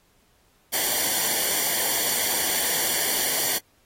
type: noise with comb filter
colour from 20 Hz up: white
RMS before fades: -24 dBFS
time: 0.72-3.59 s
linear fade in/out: 20 ms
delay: 0.77 ms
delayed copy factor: -0.7
effects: pink hiss -63 dBFS RMS until 3.85 s + AAC 48 kbps